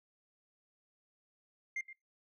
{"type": "tone with echo", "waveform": "sine", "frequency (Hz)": 2100, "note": "C7", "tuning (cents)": 6, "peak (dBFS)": -32, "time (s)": [1.76, 1.81], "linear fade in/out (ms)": 5, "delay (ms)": 120, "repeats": 1, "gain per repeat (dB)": -15, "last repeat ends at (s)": 1.93, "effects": ["noise-tail reverb RT60 0.2 s tail -24 dB re dry", "tanh soft clip ceiling -34 dBFS"]}